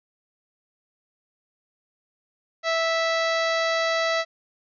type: harmonic tone with a mistuned harmonic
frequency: 657 Hz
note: E5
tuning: 6 cents flat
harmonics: 1 / 2 / 3 / 4 / 5 / 6 / 7 / 8 / 9 / 10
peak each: -24 / -28 / -27 / -36 / -37 / -33 / -36 / -41 / -43 / -46 dBFS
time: 2.63-4.25 s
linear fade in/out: 50 ms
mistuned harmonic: 8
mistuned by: +24 cents
effects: none

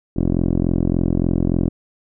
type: tone with low-pass filter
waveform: 10% pulse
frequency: 43.46 Hz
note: F1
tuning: 8 cents flat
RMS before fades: -18 dBFS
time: 0.16-1.69 s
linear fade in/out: 10 ms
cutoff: 370 Hz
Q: 2.2
effects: none

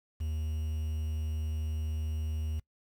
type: tone with quantisation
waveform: triangle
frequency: 77.78 Hz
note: D#2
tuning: in tune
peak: -29 dBFS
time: 0.2-2.6 s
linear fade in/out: 10 ms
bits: 9
effects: noise-tail reverb RT60 0.1 s tail -22 dB re dry

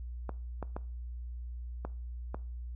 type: clicks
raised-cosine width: 1 ms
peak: -23 dBFS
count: 5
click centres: 0.293 / 0.627 / 0.765 / 1.85 / 2.345 s
effects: noise-tail reverb RT60 0.4 s tail -20 dB re dry + added 60 Hz sine -38 dBFS peak until 2.75 s

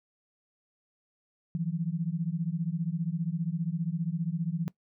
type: beating tone pair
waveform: sine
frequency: 160 / 175 Hz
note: D#3 / F3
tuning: +49 / +4 cents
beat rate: 15 Hz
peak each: -31 dBFS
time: 1.55-4.68 s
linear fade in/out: 0 ms
effects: noise-tail reverb RT60 0.1 s tail -20 dB re dry

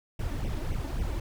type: noise with flanger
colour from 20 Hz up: brown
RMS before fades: -31 dBFS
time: 0.19-1.2 s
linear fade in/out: 5 ms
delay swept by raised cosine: 0.34 to 3.44 ms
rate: 3.7 Hz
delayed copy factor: +0.8
effects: none

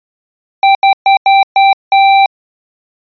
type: tone bursts at uneven times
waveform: square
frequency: 784 Hz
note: G5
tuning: in tune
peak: -5 dBFS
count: 6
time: 0.63-0.75 / 0.83-0.93 / 1.06-1.17 / 1.26-1.43 / 1.56-1.73 / 1.92-2.26 s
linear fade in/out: 2 ms
effects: resampled to 11025 Hz

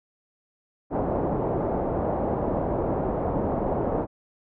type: low-pass noise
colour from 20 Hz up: white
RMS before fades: -26 dBFS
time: 0.9-4.07 s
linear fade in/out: 50 ms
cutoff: 750 Hz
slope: 24 dB/octave
effects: none

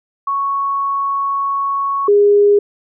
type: tone pair in turn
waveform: sine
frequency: 1108.7 / 409.2 Hz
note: C#6 / G#4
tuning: 0 / -26 cents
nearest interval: octave + perfect fourth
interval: 1726 cents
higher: first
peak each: -15 / -7 dBFS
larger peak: second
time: 0.27-2.08 / 2.08-2.59 s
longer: first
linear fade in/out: 5 ms
effects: none

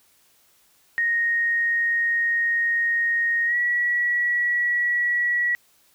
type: tone with pitch glide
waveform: sine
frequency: 1864.7 to 1931.6 Hz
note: A#6 to B6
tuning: 0 to -39 cents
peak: -19 dBFS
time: 0.98-5.55 s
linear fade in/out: 0 ms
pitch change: +61 cents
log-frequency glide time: 3.46-3.56 s
effects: white hiss -60 dBFS RMS until 5.94 s

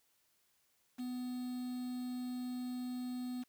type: tone with quantisation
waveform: triangle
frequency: 249.6 Hz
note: B3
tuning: 19 cents sharp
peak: -36 dBFS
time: 0.98-3.44 s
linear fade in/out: 20 ms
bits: 9
effects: white hiss -75 dBFS RMS until 3.48 s

